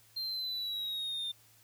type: exponential sweep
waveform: triangle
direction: down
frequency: 4186 to 3600 Hz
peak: -33 dBFS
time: 0.16-1.32 s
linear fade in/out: 10 ms
effects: added 110 Hz sine -68 dBFS peak until 1.63 s + white hiss -63 dBFS RMS until 1.63 s